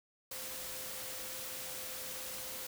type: tone in noise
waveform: sine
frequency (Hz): 518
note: C5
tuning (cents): -17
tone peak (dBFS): -53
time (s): 0.31-2.67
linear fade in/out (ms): 5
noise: white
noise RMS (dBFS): -43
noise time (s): 0.31-2.67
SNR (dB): -13
effects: none